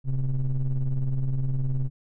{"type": "ring-modulated tone", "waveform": "triangle", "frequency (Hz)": 61.5, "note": "B1", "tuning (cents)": -7, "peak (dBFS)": -17, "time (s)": [0.04, 1.9], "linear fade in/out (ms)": 50, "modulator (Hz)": 71.1, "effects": []}